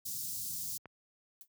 white band-stop noise, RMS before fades -39 dBFS, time 0.05-0.78 s, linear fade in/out 10 ms, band 200 to 4900 Hz, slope 24 dB/octave
click, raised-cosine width 0.5 ms, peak -33 dBFS, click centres 0.857 s
violet noise with exponential decay, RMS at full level -46 dBFS, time 1.41-1.48 s, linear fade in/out 1 ms, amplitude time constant 15 ms
effects high-pass 80 Hz 12 dB/octave

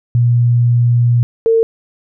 sine tone pair in turn, 120 / 453.1 Hz, B2 / A#4, -49 / -49 cents, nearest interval octave + major seventh, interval 2300 cents, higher second, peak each -8 dBFS, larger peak neither, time 0.15-1.23 / 1.46-1.63 s, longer first, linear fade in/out 0 ms, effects none

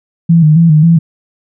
sine tone with vibrato, 160 Hz, D#3, 49 cents sharp, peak -3 dBFS, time 0.29-0.99 s, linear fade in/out 10 ms, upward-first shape square, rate 3.7 Hz, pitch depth 75 cents each way, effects none

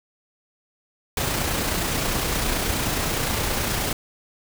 pink noise with amplitude modulation, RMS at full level -23 dBFS, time 1.17-3.93 s, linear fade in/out 2 ms, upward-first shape sine, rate 29.6 Hz, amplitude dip 30%, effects none

